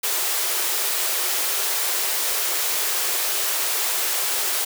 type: high-pass noise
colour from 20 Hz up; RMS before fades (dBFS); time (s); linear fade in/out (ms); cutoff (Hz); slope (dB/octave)
white; -23; 0.03-4.65; 10; 340; 96
effects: none